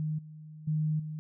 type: tone with level steps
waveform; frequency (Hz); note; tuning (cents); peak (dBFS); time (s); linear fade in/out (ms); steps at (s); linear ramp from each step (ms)
sine; 154.4; D#3; -13; -29 / -44 / -26 / -35; 0-1.19; 0; 0.18 / 0.67 / 0.99; 10
effects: none